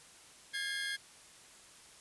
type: tone cluster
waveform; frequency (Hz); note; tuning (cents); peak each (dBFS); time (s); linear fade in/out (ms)
25% pulse; 1630 / 1715 / 2115; G#6 / A6 / C7; -33 / -45 / +18; -33 / -40 / -39; 0.53-0.97; 20
effects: white hiss -57 dBFS RMS until 2 s + resampled to 24000 Hz